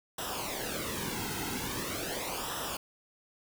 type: noise with flanger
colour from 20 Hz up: pink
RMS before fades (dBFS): -36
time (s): 0.18-2.77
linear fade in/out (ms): 5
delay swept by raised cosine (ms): 0.44 to 1.74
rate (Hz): 0.42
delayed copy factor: -0.75
effects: none